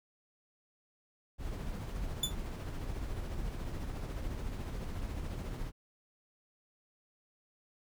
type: noise with tremolo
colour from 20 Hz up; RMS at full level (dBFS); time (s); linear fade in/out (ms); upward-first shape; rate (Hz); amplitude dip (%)
brown; -37; 1.38-5.72; 50; sine; 14; 35
type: tone with exponential decay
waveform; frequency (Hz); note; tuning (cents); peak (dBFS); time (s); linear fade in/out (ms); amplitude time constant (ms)
sawtooth; 3490; A7; -15; -23; 2.23-2.35; 5; 24
effects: none